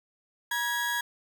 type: tone pair together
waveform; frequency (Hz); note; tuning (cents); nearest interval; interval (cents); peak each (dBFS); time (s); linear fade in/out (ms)
35% pulse; 959.5 / 1661.2; A#5 / G#6; +50 / 0; minor seventh; 950; -31 / -27; 0.51-1.01; 5
effects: none